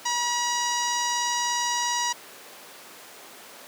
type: tone with low-pass filter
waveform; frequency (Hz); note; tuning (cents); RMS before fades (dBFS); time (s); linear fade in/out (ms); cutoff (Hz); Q
sawtooth; 963; B5; -44; -26; 0.05-2.13; 10; 6100; 4.3
effects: pink hiss -44 dBFS RMS until 3.67 s + high-pass 400 Hz 12 dB/octave